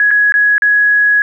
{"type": "tone with dropouts", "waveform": "sine", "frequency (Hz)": 1673, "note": "G#6", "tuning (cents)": 12, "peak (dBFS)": -7, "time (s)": [0, 1.22], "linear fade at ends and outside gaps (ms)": 1, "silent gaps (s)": [[0.107, 0.112], [0.322, 0.34], [0.581, 0.621]], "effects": ["8-bit"]}